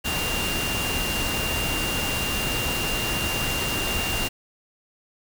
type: tone in noise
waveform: sine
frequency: 2787 Hz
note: F7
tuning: 4 cents flat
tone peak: -28 dBFS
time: 0.04-4.29 s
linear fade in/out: 20 ms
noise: pink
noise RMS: -27 dBFS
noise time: 0.04-4.29 s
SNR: -4 dB
effects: none